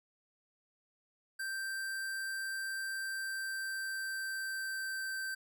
square tone with pitch glide, 1568 to 1556.3 Hz, G6 to G6, 0 to -13 cents, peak -37 dBFS, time 1.39-5.35 s, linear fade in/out 10 ms, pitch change -13 cents, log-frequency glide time 2.97-5.05 s, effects none

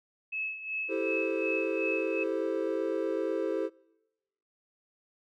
sine tone with tremolo, 2591 Hz, E7, 30 cents flat, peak -30 dBFS, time 0.32-2.24 s, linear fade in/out 10 ms, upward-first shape sine, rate 2.7 Hz, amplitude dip 70%
triangle chord, A minor seventh, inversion second, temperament equal, 329.6 / 392 / 440 / 523.3 Hz, E4 / G4 / A4 / C5, 0 / 0 / 0 / 0 cents, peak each -32 dBFS, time 0.88-3.7 s, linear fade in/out 50 ms
effects noise-tail reverb RT60 1.0 s tail -26 dB re dry

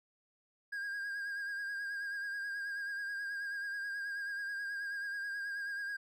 triangle tone with vibrato, 1621 Hz, G#6, 42 cents flat, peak -35 dBFS, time 0.72-5.97 s, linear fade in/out 10 ms, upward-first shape sine, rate 9.3 Hz, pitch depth 38 cents each way, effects none

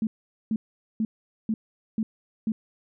sine tone bursts, 220 Hz, A3, in tune, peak -22 dBFS, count 6, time 0.02-2.52 s, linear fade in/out 2 ms, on 50 ms, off 440 ms, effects none

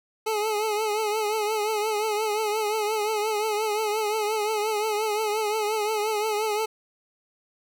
25% pulse tone with vibrato, 427.5 Hz, A4, 50 cents flat, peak -20 dBFS, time 0.26-6.66 s, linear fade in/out 10 ms, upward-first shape triangle, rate 5.7 Hz, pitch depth 74 cents each way, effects none

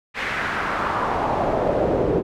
brown noise with band-pass filter sweep, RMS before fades -22 dBFS, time 0.14-2.23 s, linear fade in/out 50 ms, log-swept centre 2100 to 390 Hz, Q 2.2, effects none

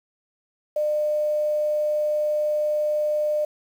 sine tone with quantisation, 602 Hz, D5, 43 cents sharp, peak -20 dBFS, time 0.76-3.45 s, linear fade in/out 5 ms, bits 8, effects none

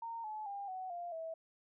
sine tone with pitch steps, 920 / 858.4 / 800.9 / 747.3 / 697.2 / 650.5 Hz, A#5 / A5 / G5 / F#5 / F5 / E5, -23 / -43 / +37 / +17 / -3 / -23 cents, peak -40 dBFS, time 0.02-1.34 s, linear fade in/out 5 ms, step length 220 ms, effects none

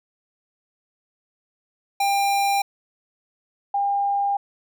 square / sine tone pair in turn, 797 / 802.5 Hz, G5 / G5, +28 / +40 cents, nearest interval unison, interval 12 cents, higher second, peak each -19 dBFS, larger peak neither, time 2-2.62 / 3.74-4.37 s, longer second, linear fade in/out 5 ms, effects none

